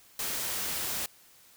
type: noise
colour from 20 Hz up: white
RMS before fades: -33 dBFS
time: 0.19-1.06 s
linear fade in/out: 2 ms
effects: white hiss -58 dBFS RMS until 1.56 s